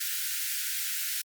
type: high-pass noise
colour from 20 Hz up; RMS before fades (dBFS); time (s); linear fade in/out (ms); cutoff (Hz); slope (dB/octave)
white; -32; 0-1.22; 10; 1400; 96
effects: Opus 48 kbps